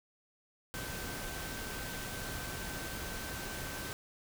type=tone in noise; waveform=sine; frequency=1545 Hz; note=G6; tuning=26 cents flat; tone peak=-47 dBFS; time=0.74-3.93 s; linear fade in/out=0 ms; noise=pink; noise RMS=-41 dBFS; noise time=0.74-3.93 s; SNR=-9 dB; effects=none